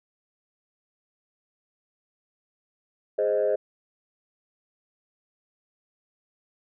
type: chord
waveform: sine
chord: Ab major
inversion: none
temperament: equal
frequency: 415.3 / 523.3 / 622.3 Hz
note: Ab4 / C5 / Eb5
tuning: 0 / 0 / 0 cents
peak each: -25 / -24 / -24 dBFS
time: 3.18-3.56 s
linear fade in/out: 10 ms
effects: tanh soft clip ceiling -15 dBFS